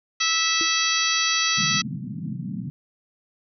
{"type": "harmonic tone", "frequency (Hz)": 654, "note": "E5", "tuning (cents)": -14, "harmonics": [2, 3, 4, 5, 6, 7, 8, 9], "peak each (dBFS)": [-28, -28, -27, -28, -27, -28, -32, -27], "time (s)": [0.2, 1.82], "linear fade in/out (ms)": 10}
{"type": "tone with exponential decay", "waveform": "sine", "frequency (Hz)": 329.6, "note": "E4", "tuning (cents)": 0, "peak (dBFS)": -26, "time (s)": [0.61, 0.72], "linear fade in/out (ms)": 0, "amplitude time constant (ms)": 22}
{"type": "band-pass noise", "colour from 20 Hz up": "pink", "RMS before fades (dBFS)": -31, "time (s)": [1.57, 2.7], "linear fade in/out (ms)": 0, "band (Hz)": [130, 240], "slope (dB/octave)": 48}
{"effects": []}